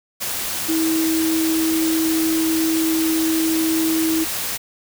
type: tone in noise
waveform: sine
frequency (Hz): 322.3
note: E4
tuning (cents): -39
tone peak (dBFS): -17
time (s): 0.68-4.25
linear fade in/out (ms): 20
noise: white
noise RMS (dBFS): -25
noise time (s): 0.2-4.58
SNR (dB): +5
effects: none